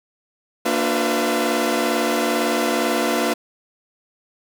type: tone cluster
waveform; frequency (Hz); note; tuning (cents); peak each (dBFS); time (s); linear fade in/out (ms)
sawtooth; 232.7 / 294.9 / 358 / 503 / 676; A#3 / D4 / F4 / B4 / E5; -3 / +7 / +43 / +32 / +43; -21; 0.65-3.34; 10
effects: none